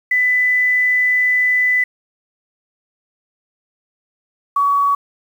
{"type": "tone pair in turn", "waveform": "sine", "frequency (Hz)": [1997, 1129.6], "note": ["B6", "C#6"], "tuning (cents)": [19, 32], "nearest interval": "minor seventh", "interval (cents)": 987, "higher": "first", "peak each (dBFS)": -12, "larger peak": "neither", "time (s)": [[0.11, 1.84], [4.56, 4.95]], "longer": "first", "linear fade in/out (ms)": 5, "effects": ["7-bit"]}